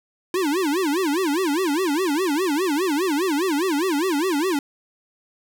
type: tone with vibrato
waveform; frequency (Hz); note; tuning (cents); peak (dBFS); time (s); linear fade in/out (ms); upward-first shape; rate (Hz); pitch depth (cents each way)
square; 329.6; E4; 0; -20; 0.34-4.59; 2; sine; 4.9; 280
effects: none